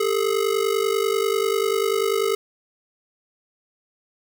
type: ring-modulated tone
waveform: square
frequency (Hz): 423.1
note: G#4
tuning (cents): +32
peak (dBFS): -17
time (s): 0-2.35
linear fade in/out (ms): 0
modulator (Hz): 25.1
effects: none